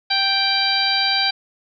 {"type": "harmonic tone", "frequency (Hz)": 784, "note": "G5", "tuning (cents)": 0, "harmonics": [1, 2, 3, 4, 5, 6], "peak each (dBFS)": [-24, -25, -25, -26, -22, -21], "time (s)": [0.1, 1.31], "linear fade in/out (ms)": 10, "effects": []}